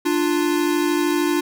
square tone pair together, 296.7 / 349.7 Hz, D4 / F4, +18 / +2 cents, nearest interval minor third, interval 284 cents, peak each -21 dBFS, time 0.05-1.41 s, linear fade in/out 10 ms, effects none

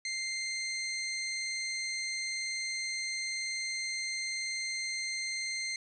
20% pulse tone, 2093 Hz, C7, in tune, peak -28 dBFS, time 0.05-5.76 s, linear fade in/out 2 ms, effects resampled to 22050 Hz

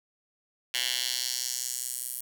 10% pulse tone with high-pass filter sweep, 125 Hz, B2, 21 cents sharp, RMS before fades -32 dBFS, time 0.74-2.21 s, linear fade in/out 2 ms, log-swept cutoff 2800 to 11000 Hz, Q 1.7, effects none

